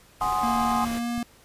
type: noise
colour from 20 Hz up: pink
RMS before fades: -37 dBFS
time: 0.2-1 s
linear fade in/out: 20 ms
type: chord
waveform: sine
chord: Ab dominant seventh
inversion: third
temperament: equal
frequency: 740 / 830.6 / 1046.5 / 1244.5 Hz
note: Gb5 / Ab5 / C6 / Eb6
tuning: 0 / 0 / 0 / 0 cents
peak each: -28 dBFS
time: 0.21-0.85 s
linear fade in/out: 2 ms
type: tone with pitch glide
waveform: square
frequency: 233.2 to 237.6 Hz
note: A#3 to A#3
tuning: +1 to +33 cents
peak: -27 dBFS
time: 0.43-1.23 s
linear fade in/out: 2 ms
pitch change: +32 cents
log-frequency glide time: 0.91-1.08 s
type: click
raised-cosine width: 5 ms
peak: -25 dBFS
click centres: 1.179 s
effects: pink hiss -55 dBFS RMS until 1.44 s + resampled to 32000 Hz